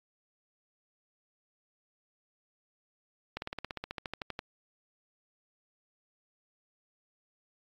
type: slowing click train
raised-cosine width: 0.3 ms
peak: -20 dBFS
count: 16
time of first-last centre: 3.37-4.391 s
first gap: 51 ms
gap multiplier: 1.04
effects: AAC 48 kbps